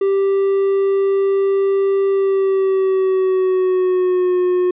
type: tone with pitch glide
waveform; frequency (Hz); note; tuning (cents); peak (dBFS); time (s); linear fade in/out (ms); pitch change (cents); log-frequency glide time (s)
triangle; 392 to 361.5; G4 to F#4; 0 to -40; -11; 0.01-4.71; 5; -140; 2.09-4.38
effects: resampled to 8000 Hz